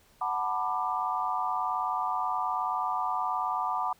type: chord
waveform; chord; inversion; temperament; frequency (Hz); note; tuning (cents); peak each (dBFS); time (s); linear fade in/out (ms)
sine; B minor seventh; second; just; 740.8 / 889 / 987.8 / 1185.3; F#5 / A5 / B5 / D6; +2 / +18 / 0 / +16; -33 / -34 / -32 / -32; 0.21-3.93; 5
effects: pink hiss -62 dBFS RMS until 3.99 s